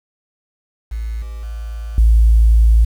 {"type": "tone with level steps", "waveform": "sine", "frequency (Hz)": 55.7, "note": "A1", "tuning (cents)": 22, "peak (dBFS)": [-20, -25, -23, -6], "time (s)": [0.91, 2.85], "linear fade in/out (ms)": 10, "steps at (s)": [1.22, 1.43, 1.98], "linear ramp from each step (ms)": 2, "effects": ["tanh soft clip ceiling -2 dBFS", "7-bit"]}